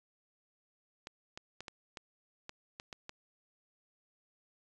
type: clicks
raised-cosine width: 0.2 ms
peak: -26 dBFS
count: 9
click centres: 1.071 / 1.375 / 1.606 / 1.682 / 1.972 / 2.494 / 2.799 / 2.928 / 3.094 s
effects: resampled to 24000 Hz